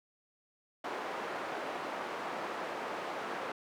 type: band-pass noise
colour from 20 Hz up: white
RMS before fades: -39 dBFS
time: 0.84-3.52 s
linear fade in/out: 5 ms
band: 340 to 1100 Hz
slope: 12 dB/octave
effects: none